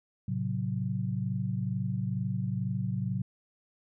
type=chord; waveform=sine; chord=F# diminished; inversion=first; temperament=just; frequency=111 / 133.2 / 185 Hz; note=A2 / C3 / F#3; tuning=+16 / +31 / 0 cents; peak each=-33 dBFS; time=0.28-3.22 s; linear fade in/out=5 ms; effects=none